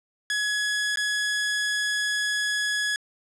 sawtooth tone with dropouts, 1684 Hz, G#6, 24 cents sharp, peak -20 dBFS, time 0.3-2.96 s, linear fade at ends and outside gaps 1 ms, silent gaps 0.958-0.972 s, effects resampled to 22050 Hz + 9-bit

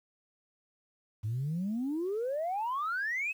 sine exponential sweep, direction up, 101.7 to 2637 Hz, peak -29 dBFS, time 1.23-3.33 s, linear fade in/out 20 ms, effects tanh soft clip ceiling -27 dBFS + 10-bit

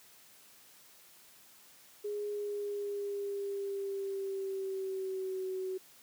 sine tone with pitch glide, 414.1 to 375.4 Hz, G#4 to F#4, -5 to +25 cents, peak -34 dBFS, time 2.04-5.78 s, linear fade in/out 10 ms, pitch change -170 cents, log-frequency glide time 2.28-5.46 s, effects white hiss -59 dBFS RMS until 6.02 s + high-pass 100 Hz 12 dB/octave

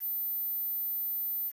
sine tone, 14080 Hz, A9, in tune, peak -28 dBFS, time 0-1.52 s, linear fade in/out 50 ms, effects tanh soft clip ceiling -29 dBFS + 9-bit

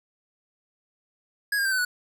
square tone with pitch steps, 1661.2 / 1612 / 1564.3 / 1518.1 / 1473.1 Hz, G#6 / G6 / G6 / F#6 / F#6, 0 / +48 / -4 / +44 / -8 cents, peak -23 dBFS, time 1.52-1.85 s, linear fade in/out 5 ms, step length 66 ms, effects none

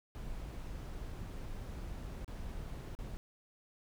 brown noise with dropouts, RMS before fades -43 dBFS, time 0.15-3.17 s, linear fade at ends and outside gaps 0 ms, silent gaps 2.245-2.279 / 2.951-2.989 s, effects none

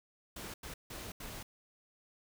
pink noise bursts at uneven times, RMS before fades -45 dBFS, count 4, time 0.36-0.54 / 0.63-0.74 / 0.9-1.12 / 1.2-1.43 s, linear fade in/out 5 ms, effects none

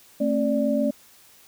sine tone cluster, 223.1 / 270.1 / 587 Hz, A3 / C#4 / D5, +24 / -45 / -1 cents, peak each -24 dBFS, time 0.2-0.91 s, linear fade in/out 10 ms, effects white hiss -53 dBFS RMS until 1.47 s

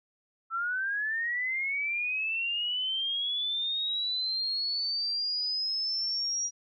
sine linear sweep, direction up, 1318.5 to 5740 Hz, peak -28 dBFS, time 0.5-6.51 s, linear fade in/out 50 ms, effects none

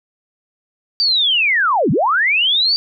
sine linear two-way sweep, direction down then up, 4699 to 120 to 4699 Hz, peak -12 dBFS, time 1-2.76 s, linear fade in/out 0 ms, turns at 1.91 s, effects none

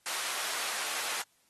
pink high-pass noise, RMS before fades -35 dBFS, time 0.06-1.22 s, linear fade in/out 2 ms, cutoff 950 Hz, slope 12 dB/octave, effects white hiss -69 dBFS RMS until 1.49 s + AAC 32 kbps

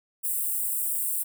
white high-pass noise, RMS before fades -28 dBFS, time 0.23-1.24 s, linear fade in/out 20 ms, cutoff 7900 Hz, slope 96 dB/octave, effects none

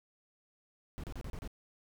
brown noise bursts, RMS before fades -41 dBFS, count 6, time 0.98-1.476 s, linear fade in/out 0 ms, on 56 ms, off 32 ms, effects none

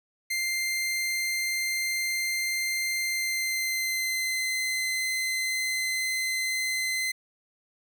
sawtooth tone with pitch glide, 2093 to 2057 Hz, C7 to C7, 0 to -30 cents, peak -23 dBFS, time 0.3-7.12 s, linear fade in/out 10 ms, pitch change -30 cents, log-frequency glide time 3.01-4.47 s, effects none

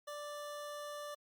25% pulse tone, 587.3 Hz, D5, in tune, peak -39 dBFS, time 0.07-1.15 s, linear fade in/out 10 ms, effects Opus 48 kbps

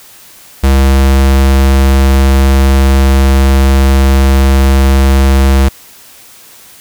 square tone, 67.4 Hz, C#2, 48 cents flat, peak -5 dBFS, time 0.63-5.69 s, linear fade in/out 10 ms, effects white hiss -37 dBFS RMS until 6.8 s

